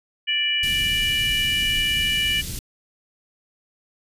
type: harmonic tone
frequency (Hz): 587.3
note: D5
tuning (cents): 0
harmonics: 3 / 4 / 5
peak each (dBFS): -29 / -25 / -21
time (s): 0.27-2.42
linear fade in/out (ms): 20
type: band-stop noise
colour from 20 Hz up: pink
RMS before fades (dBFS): -30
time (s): 0.63-2.59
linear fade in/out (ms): 2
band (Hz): 190 to 4000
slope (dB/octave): 12
effects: resampled to 32000 Hz

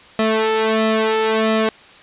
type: tone with flanger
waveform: sawtooth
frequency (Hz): 220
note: A3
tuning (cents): 0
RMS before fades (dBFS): -17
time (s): 0.19-1.69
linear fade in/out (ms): 2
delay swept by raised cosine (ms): 1.6 to 2.25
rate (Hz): 1.5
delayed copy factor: +0.85
effects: white hiss -44 dBFS RMS until 2.02 s + resampled to 8000 Hz

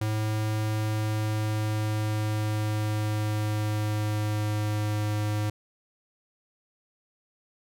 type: tone with pitch glide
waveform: square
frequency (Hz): 108 to 105.53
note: A2 to G#2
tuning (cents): -32 to +28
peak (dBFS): -26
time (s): 0.01-5.5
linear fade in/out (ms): 5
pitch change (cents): -40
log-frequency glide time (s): 0.63-5.15
effects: none

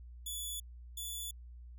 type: tone pair in turn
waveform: 10% pulse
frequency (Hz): 3438 / 3452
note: A7 / A7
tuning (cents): -41 / -34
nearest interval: unison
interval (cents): 7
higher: second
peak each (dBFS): -31 / -32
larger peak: first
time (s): 0.26-0.6 / 0.97-1.31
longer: neither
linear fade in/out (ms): 5
effects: added 60 Hz sine -48 dBFS peak until 1.78 s

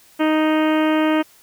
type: harmonic tone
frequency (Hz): 311.1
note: D#4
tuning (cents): 0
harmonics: 1 / 2 / 3 / 4 / 5 / 6 / 7 / 8 / 9 / 10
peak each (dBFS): -16 / -22 / -26 / -28 / -30 / -32 / -33 / -34 / -35 / -36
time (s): 0.19-1.23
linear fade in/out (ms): 20
effects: white hiss -51 dBFS RMS until 1.42 s

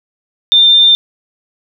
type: tone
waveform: sine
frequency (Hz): 3596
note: A7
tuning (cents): +37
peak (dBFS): -4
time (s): 0.52-0.95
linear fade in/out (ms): 0
effects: none

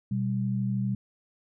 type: tone pair together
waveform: sine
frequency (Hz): 123.6 / 196.33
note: B2 / G3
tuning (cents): +2 / +3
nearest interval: minor sixth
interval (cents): 801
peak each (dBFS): -28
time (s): 0.11-0.95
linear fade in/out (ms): 5
effects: none

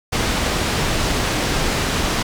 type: low-pass noise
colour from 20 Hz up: pink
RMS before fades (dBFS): -20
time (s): 0.12-2.23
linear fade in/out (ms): 10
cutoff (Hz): 7000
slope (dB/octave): 12
effects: none

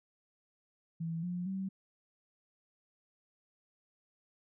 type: tone with pitch steps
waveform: sine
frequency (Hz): 164.81 / 177.66 / 191.52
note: E3 / F3 / G3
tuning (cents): 0 / +30 / -40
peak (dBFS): -34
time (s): 1-1.69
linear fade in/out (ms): 10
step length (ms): 230
effects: none

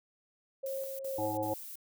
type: tone with tremolo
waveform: sine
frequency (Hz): 539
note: C#5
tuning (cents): -49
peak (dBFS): -34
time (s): 0.63-1.54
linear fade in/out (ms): 10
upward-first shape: square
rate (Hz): 2.4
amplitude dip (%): 40
type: noise bursts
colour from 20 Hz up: violet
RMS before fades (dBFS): -45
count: 3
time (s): 0.66-1.756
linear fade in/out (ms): 2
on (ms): 330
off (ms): 53
type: harmonic tone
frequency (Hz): 106.4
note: G#2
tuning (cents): +42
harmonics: 1 / 3 / 5 / 7 / 8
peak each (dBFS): -42 / -37 / -39 / -40 / -37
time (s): 1.18-1.54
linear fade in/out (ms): 5
effects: none

